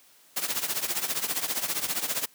white noise with tremolo, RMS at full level -26 dBFS, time 0.36-2.26 s, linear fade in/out 10 ms, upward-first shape triangle, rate 15 Hz, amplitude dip 85%, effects white hiss -58 dBFS RMS until 2.34 s + high-pass 150 Hz 12 dB/octave

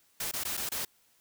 white noise with dropouts, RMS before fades -34 dBFS, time 0.2-0.85 s, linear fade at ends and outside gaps 5 ms, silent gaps 0.314-0.335 / 0.437-0.45 / 0.57-0.574 / 0.691-0.717 s, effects white hiss -67 dBFS RMS until 1.2 s

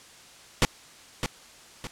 pink noise with echo, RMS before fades -19 dBFS, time 0.62-0.65 s, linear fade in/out 0 ms, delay 610 ms, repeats 2, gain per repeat -8 dB, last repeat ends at 1.87 s, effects white hiss -50 dBFS RMS until 1.91 s + low-pass 8000 Hz 12 dB/octave

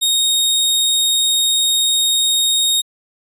sawtooth tone, 3729 Hz, A#7, in tune, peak -10 dBFS, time 0.01-2.82 s, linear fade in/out 20 ms, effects resampled to 32000 Hz

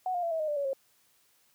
sine tone with pitch steps, 740 / 707.4 / 676.2 / 646.4 / 618 / 590.7 / 564.7 / 539.8 Hz, F#5 / F5 / E5 / E5 / D#5 / D5 / C#5 / C#5, 0 / +22 / +44 / -34 / -12 / +10 / +32 / -46 cents, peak -28 dBFS, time 0.06-0.732 s, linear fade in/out 2 ms, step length 84 ms, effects white hiss -67 dBFS RMS until 1.54 s + high-pass 60 Hz 12 dB/octave

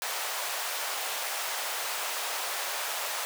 pink high-pass noise, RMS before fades -33 dBFS, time 0.02-3.25 s, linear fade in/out 0 ms, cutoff 610 Hz, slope 24 dB/octave, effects none

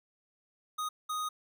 square tone bursts at uneven times, 1244.5 Hz, D#6, in tune, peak -33 dBFS, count 2, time 0.78-0.89 / 1.09-1.29 s, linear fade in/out 10 ms, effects none

